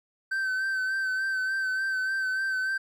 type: tone with vibrato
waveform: triangle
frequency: 1542 Hz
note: G6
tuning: 29 cents flat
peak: -24 dBFS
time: 0.31-2.78 s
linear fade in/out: 10 ms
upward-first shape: sine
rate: 3.4 Hz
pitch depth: 29 cents each way
effects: none